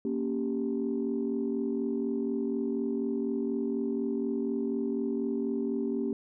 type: chord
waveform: sine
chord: G diminished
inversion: first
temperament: equal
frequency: 233.1 / 277.2 / 392 Hz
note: Bb3 / Db4 / G4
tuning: 0 / 0 / 0 cents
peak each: -31 / -32 / -32 dBFS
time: 0.05-6.13 s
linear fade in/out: 2 ms
effects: tanh soft clip ceiling -20 dBFS